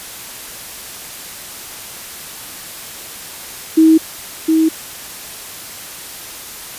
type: tone with echo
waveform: sine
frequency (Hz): 319.7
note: D#4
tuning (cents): +47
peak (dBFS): -5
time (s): 3.77-3.98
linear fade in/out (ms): 10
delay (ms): 710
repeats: 1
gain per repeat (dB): -4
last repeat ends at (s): 4.69
effects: white hiss -31 dBFS RMS until 6.78 s + resampled to 32000 Hz